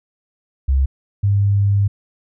sine tone pair in turn, 67.1 / 100.54 Hz, C2 / G2, +44 / +44 cents, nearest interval perfect fifth, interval 700 cents, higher second, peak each -12 dBFS, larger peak neither, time 0.68-0.86 / 1.23-1.88 s, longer second, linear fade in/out 10 ms, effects none

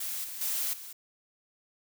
blue noise with level steps, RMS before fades -35 / -40 / -31 / -44 dBFS, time 0-0.93 s, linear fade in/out 5 ms, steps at 0.24 / 0.41 / 0.73 s, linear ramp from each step 5 ms, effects none

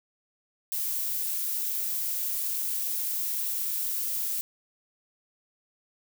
violet noise, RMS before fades -30 dBFS, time 0.72-4.41 s, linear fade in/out 0 ms, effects none

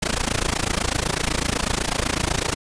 pink noise with amplitude modulation, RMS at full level -19 dBFS, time 0.02-2.55 s, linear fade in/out 10 ms, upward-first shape sine, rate 28 Hz, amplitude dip 95%, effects resampled to 22050 Hz

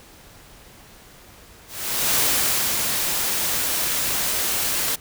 white noise with ADSR envelope, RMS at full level -19 dBFS, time 1.67-4.96 s, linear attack 500 ms, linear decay 590 ms, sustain -4 dB, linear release 13 ms, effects pink hiss -47 dBFS RMS until 5 s

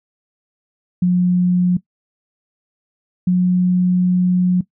sine tone pair in turn, 179.3 / 180.86 Hz, F3 / F#3, +46 / -39 cents, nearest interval unison, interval 15 cents, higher second, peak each -11 dBFS, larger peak neither, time 1.02-1.77 / 3.27-4.61 s, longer second, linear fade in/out 5 ms, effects noise-tail reverb RT60 0.1 s tail -18 dB re dry

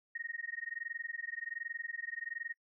sine tone with amplitude modulation, 1864.7 Hz, A#6, in tune, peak -35 dBFS, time 0.15-2.54 s, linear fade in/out 5 ms, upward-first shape sine, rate 21.3 Hz, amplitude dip 100%, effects noise-tail reverb RT60 0.1 s tail -26 dB re dry

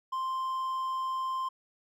triangle tone, 1046.5 Hz, C6, in tune, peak -28 dBFS, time 0.12-1.49 s, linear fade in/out 10 ms, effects none

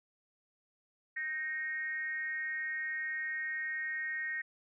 sine tone with frequency modulation, 1864.7 Hz, A#6, in tune, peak -34 dBFS, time 1.16-4.42 s, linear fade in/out 10 ms, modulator 297 Hz, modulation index 0.54, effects none

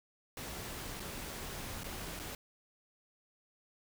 pink noise with dropouts, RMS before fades -43 dBFS, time 0.37-2.35 s, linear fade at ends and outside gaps 2 ms, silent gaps 0.998-1.002 / 1.835-1.842 / 2.193-2.197 s, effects none

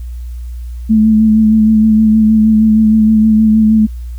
sine tone with vibrato, 217.9 Hz, A3, 17 cents flat, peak -5 dBFS, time 0.89-3.87 s, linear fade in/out 20 ms, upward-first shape sine, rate 6.4 Hz, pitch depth 24 cents each way, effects added 60 Hz sine -21 dBFS peak until 4.18 s + white hiss -50 dBFS RMS until 4.18 s

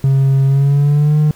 triangle tone with pitch glide, 135.7 to 151.44 Hz, C#3 to D#3, -36 to -47 cents, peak -6 dBFS, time 0.04-1.31 s, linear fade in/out 2 ms, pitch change +189 cents, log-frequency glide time 0.46-1.17 s, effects tanh soft clip ceiling -2 dBFS + pink hiss -44 dBFS RMS until 1.35 s

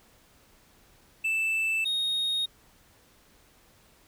triangle tone pair in turn, 2644 / 3728 Hz, E7 / A#7, +5 / -1 cents, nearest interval tritone, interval 594 cents, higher second, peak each -23 / -24 dBFS, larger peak first, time 1.24-1.85 / 1.85-2.46 s, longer neither, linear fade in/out 10 ms, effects pink hiss -60 dBFS RMS until 4.07 s

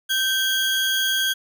40% pulse tone pair together, 1556 / 3297 Hz, G6 / G#7, -13 / -13 cents, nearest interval octave + minor second, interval 1300 cents, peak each -22 / -21 dBFS, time 0.09-1.34 s, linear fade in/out 20 ms, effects none

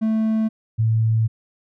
triangle / sine tone pair in turn, 220 / 111.7 Hz, A3 / A2, 0 / +27 cents, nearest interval octave, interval 1173 cents, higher first, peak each -15 dBFS, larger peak neither, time 0.01-0.49 / 0.78-1.28 s, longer second, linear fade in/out 20 ms, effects none

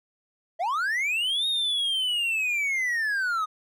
triangle linear two-way sweep, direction up then down, 620 to 3751 to 1229 Hz, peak -22 dBFS, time 0.59-3.46 s, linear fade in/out 20 ms, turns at 1.47 s, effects none

